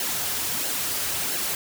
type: noise with flanger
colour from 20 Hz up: white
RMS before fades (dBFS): -27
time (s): 0-1.55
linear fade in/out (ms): 2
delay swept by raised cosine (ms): 0.83 to 6.23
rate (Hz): 1.5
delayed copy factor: -0.55
effects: none